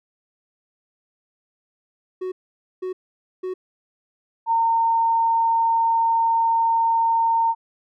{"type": "tone bursts", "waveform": "triangle", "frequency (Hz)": 370.4, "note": "F#4", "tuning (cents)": 2, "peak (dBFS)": -23, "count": 3, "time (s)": [2.21, 3.54], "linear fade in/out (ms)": 10, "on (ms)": 110, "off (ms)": 500}
{"type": "tone", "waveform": "sine", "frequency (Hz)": 914, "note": "A#5", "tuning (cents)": -34, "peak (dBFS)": -16, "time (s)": [4.46, 7.55], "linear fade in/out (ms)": 50}
{"effects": []}